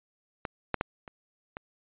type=clicks; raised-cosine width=0.5 ms; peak=-17 / -11 / -12 / -28 / -22 dBFS; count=5; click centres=0.452 / 0.743 / 0.811 / 1.078 / 1.569 s; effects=resampled to 8000 Hz